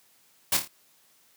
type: noise with echo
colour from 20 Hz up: white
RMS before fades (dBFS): -23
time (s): 0.52-0.57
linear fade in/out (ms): 5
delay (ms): 27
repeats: 4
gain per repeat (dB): -6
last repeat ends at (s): 0.678
effects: white hiss -62 dBFS RMS until 1.36 s + high-pass 100 Hz 12 dB/octave